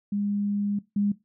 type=tone pair in turn; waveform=sine; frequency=203.6 / 203.6 Hz; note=G#3 / G#3; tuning=-34 / -34 cents; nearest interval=unison; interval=0 cents; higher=neither; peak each=-24 / -21 dBFS; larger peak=second; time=0.12-0.79 / 0.96-1.12 s; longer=first; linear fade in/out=5 ms; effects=noise-tail reverb RT60 0.2 s tail -18 dB re dry